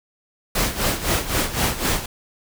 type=noise with tremolo; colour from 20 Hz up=pink; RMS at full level=-19 dBFS; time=0.55-2.06 s; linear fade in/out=5 ms; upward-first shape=sine; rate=3.9 Hz; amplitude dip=75%; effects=none